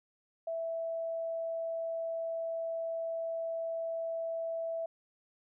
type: tone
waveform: sine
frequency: 659.3 Hz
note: E5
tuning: in tune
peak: -33 dBFS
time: 0.47-4.86 s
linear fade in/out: 5 ms
effects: none